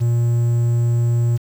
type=tone with quantisation; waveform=triangle; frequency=118.3 Hz; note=A#2; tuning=26 cents sharp; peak=-12 dBFS; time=0-1.38 s; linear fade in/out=20 ms; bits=7; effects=none